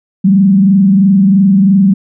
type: tone with frequency modulation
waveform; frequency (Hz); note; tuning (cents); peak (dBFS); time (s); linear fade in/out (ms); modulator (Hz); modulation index
sine; 194.3; G3; -15; -4; 0.24-1.94; 10; 23; 0.6
effects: none